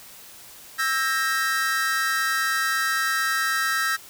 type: tone cluster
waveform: 45% pulse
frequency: 1316 / 1596 / 1867 Hz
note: E6 / G6 / A#6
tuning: -3 / +31 / +2 cents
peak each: -26 dBFS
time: 0.78-3.97 s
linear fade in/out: 20 ms
effects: white hiss -45 dBFS RMS until 4.09 s